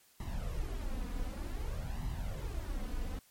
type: noise with flanger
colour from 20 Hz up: brown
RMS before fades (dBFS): -37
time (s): 0.2-3.19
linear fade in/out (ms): 2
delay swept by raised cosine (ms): 1 to 4.1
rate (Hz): 0.54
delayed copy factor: +0.7
effects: white hiss -65 dBFS RMS until 3.3 s + MP3 64 kbps